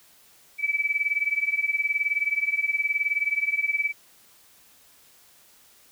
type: tone with tremolo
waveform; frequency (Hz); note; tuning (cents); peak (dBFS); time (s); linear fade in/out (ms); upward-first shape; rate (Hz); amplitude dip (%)
sine; 2300; D7; -37; -18; 0.58-3.93; 50; triangle; 19; 95
effects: white hiss -56 dBFS RMS until 5.91 s